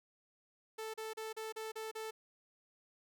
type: tone bursts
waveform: sawtooth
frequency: 440 Hz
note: A4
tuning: in tune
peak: -37 dBFS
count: 7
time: 0.78-2.11 s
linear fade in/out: 10 ms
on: 160 ms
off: 35 ms
effects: none